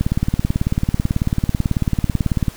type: click train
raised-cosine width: 5 ms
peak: -4 dBFS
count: 46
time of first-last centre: 0.01-2.483 s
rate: 18.2 Hz
effects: pink hiss -40 dBFS RMS until 2.56 s